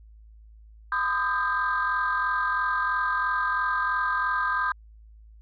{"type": "tone cluster", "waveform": "sine", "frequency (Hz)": [1014, 1223, 1266, 1587], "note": ["B5", "D#6", "D#6", "G6"], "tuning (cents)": [45, -30, 30, 21], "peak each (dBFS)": [-28, -27, -32, -26], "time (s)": [0.92, 4.72], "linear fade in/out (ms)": 2, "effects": ["tanh soft clip ceiling -16 dBFS", "added 54 Hz sine -47 dBFS peak until 5.41 s"]}